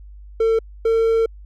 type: tone pair in turn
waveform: triangle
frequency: 449.5 / 452.6 Hz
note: A4 / A4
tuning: +37 / +49 cents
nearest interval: unison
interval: 12 cents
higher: second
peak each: -12 dBFS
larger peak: neither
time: 0.4-0.59 / 0.85-1.26 s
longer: second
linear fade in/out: 5 ms
effects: added 50 Hz sine -37 dBFS peak until 1.45 s